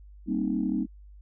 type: chord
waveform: sine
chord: C minor seventh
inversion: second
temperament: equal with one note detuned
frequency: 196 / 233.1 / 265.4 / 311.1 Hz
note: G3 / Bb3 / C4 / Eb4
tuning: 0 / 0 / +25 / 0 cents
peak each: -30 dBFS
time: 0.26-0.87 s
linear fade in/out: 50 ms
effects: tanh soft clip ceiling -15 dBFS + added 50 Hz sine -46 dBFS peak until 1.21 s